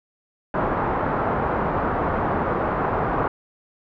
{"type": "low-pass noise", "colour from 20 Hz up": "white", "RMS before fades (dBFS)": -23, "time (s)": [0.54, 3.28], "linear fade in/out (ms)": 2, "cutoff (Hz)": 1200, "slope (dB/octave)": 24, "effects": []}